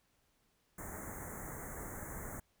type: band-stop noise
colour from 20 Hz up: pink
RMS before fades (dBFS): -45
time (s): 0.78-2.4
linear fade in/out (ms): 5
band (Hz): 2100 to 6400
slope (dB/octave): 96
effects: pink hiss -75 dBFS RMS until 2.6 s